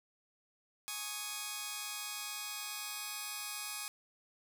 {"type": "chord", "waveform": "5% pulse", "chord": "Ab suspended fourth", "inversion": "none", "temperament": "just", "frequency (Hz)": [830.6, 1107.5, 1245.9], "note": ["Ab5", "Db6", "Eb6"], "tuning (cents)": [0, -2, 2], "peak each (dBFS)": -33, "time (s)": [0.88, 3.88], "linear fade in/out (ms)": 0, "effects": []}